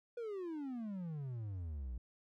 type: exponential sweep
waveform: triangle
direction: down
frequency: 489.3 to 56.8 Hz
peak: -38 dBFS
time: 0.17-1.98 s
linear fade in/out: 5 ms
effects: none